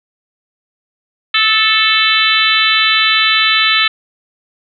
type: harmonic tone with a mistuned harmonic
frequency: 440 Hz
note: A4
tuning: in tune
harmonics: 3 / 4 / 5 / 6 / 7 / 8 / 9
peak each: -17 / -17 / -17 / -17 / -17 / -17 / -17 dBFS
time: 1.34-3.88 s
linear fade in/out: 5 ms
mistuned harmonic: 3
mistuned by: -20 cents
effects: none